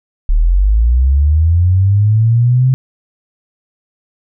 sine linear sweep, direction up, 35.48 to 132 Hz, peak -7 dBFS, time 0.29-2.74 s, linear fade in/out 0 ms, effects none

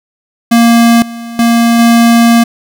square tone with level steps, 233.1 Hz, A#3, in tune, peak -4 / -22 / -6 / -4 dBFS, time 0.51-2.44 s, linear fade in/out 10 ms, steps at 1.02 / 1.39 / 1.79 s, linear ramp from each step 2 ms, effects none

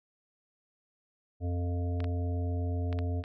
harmonic tone, 87.9 Hz, F2, 12 cents sharp, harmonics 1 / 3 / 5 / 7 / 8, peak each -29 / -39 / -43 / -46 / -47 dBFS, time 1.4-3.24 s, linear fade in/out 50 ms
clicks, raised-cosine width 0.3 ms, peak -25 dBFS, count 5, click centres 2.004 / 2.043 / 2.928 / 2.989 / 3.239 s
effects none

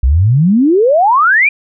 sine exponential sweep, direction up, 58.7 to 2460 Hz, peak -6 dBFS, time 0.03-1.49 s, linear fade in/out 5 ms, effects none

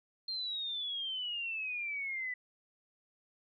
sine exponential sweep, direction down, 4216 to 1975.5 Hz, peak -35 dBFS, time 0.28-2.34 s, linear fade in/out 5 ms, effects none

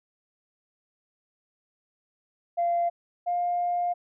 sine tone pair in turn, 690 / 704.9 Hz, F5 / F5, -21 / +16 cents, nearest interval unison, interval 37 cents, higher second, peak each -21 / -23 dBFS, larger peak first, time 2.57-2.9 / 3.26-3.94 s, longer second, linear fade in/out 20 ms, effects tanh soft clip ceiling -18 dBFS

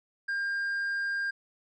sine tone with tanh clipping, 1603 Hz, G6, 38 cents sharp, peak -29 dBFS, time 0.28-1.31 s, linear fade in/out 10 ms, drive 3 dB, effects none

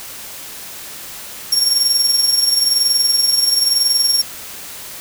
30% pulse tone with amplitude modulation, 5530 Hz, F8, 18 cents flat, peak -6 dBFS, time 1.52-4.22 s, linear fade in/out 5 ms, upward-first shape sine, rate 21 Hz, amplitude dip 55%, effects white hiss -32 dBFS RMS until 5 s

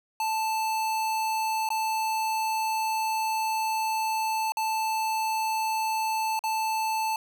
square tone with dropouts, 880 Hz, A5, in tune, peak -26 dBFS, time 0.2-7.16 s, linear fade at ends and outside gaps 2 ms, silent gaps 1.69-1.703 / 4.521-4.57 / 6.392-6.438 s, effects none

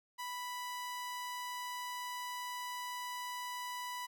sawtooth tone, 987.8 Hz, B5, in tune, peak -36 dBFS, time 0.18-4.07 s, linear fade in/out 20 ms, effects none

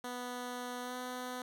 10% pulse tone with pitch glide, 246.9 to 250.8 Hz, B3 to B3, 0 to +27 cents, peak -31 dBFS, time 0.04-1.42 s, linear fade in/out 2 ms, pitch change +27 cents, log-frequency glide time 0.82-0.96 s, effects none

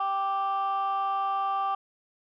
sine tone pair together, 783.2 / 1174.7 Hz, G5 / D6, -2 / 0 cents, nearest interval perfect fifth, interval 702 cents, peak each -26 dBFS, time 0-1.75 s, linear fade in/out 5 ms, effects tanh soft clip ceiling -22 dBFS

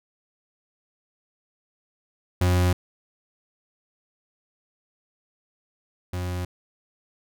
40% pulse tone pair in turn, 89.8 / 89.8 Hz, F2 / F2, +49 / +49 cents, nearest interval unison, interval 0 cents, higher neither, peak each -17 / -26 dBFS, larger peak first, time 2.41-2.73 / 6.13-6.45 s, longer neither, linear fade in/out 5 ms, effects none

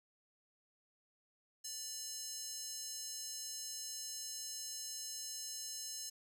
square tone with high-pass filter, 587.3 Hz, D5, in tune, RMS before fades -45 dBFS, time 1.64-6.1 s, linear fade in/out 10 ms, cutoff 5900 Hz, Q 2.7, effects none

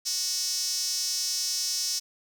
sawtooth tone with high-pass filter, 370 Hz, F#4, in tune, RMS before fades -29 dBFS, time 0.05-2 s, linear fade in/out 20 ms, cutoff 5500 Hz, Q 5, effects none

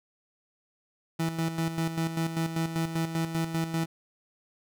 30% pulse tone with tremolo, 163.8 Hz, E3, 11 cents flat, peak -23 dBFS, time 1.19-3.86 s, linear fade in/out 10 ms, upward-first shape square, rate 5.1 Hz, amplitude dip 60%, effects none

